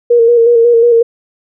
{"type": "tone with vibrato", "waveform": "sine", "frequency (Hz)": 468.8, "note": "A#4", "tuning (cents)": 10, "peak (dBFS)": -4, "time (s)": [0.1, 1.03], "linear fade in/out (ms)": 10, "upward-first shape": "square", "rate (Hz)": 5.5, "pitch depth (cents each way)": 31, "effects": []}